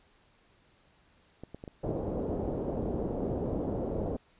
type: clicks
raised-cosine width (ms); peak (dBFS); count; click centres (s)
2; -28; 10; 1.436 / 1.546 / 1.639 / 1.678 / 1.865 / 1.907 / 2.902 / 3.232 / 3.458 / 3.68
type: low-pass noise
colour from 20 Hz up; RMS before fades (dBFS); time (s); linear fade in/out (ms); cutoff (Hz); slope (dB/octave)
white; -33; 1.83-4.17; 10; 550; 24
effects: pink hiss -65 dBFS RMS until 4.39 s + resampled to 8000 Hz